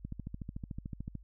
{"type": "click train", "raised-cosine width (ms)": 5, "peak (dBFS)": -27, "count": 16, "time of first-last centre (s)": [0.05, 1.153], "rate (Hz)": 13.6, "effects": ["added 50 Hz sine -52 dBFS peak until 1.23 s"]}